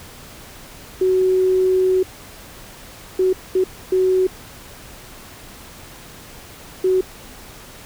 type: tone bursts at uneven times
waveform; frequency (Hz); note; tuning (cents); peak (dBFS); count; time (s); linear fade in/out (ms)
sine; 372.9; F#4; +14; -13; 5; 1.01-2.03 / 3.19-3.33 / 3.55-3.64 / 3.92-4.27 / 6.84-7.01; 5
effects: pink hiss -40 dBFS RMS until 7.85 s